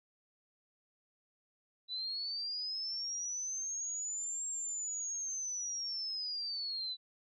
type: linear two-way sweep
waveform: sine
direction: up then down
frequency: 3951 to 7490 to 3951 Hz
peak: -36 dBFS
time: 1.88-6.97 s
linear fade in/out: 50 ms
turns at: 4.47 s
effects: none